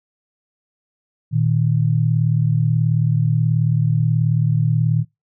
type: tone pair together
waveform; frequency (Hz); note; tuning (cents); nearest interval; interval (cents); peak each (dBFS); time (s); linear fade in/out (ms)
sine; 116.54 / 155.07; A#2 / D#3; 0 / -6; perfect fourth; 494; -17; 1.31-5.05; 50
effects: noise-tail reverb RT60 0.2 s tail -23 dB re dry